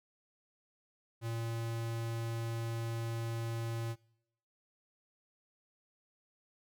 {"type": "tone", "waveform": "square", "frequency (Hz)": 115, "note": "A#2", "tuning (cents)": -23, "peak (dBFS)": -36, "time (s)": [1.21, 3.96], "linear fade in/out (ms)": 50, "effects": ["noise-tail reverb RT60 0.8 s tail -24 dB re dry"]}